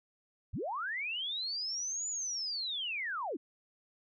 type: linear two-way sweep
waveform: sine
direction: up then down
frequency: 43.11 to 7040 to 237.1 Hz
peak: -34 dBFS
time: 0.53-3.37 s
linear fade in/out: 10 ms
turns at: 2.08 s
effects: none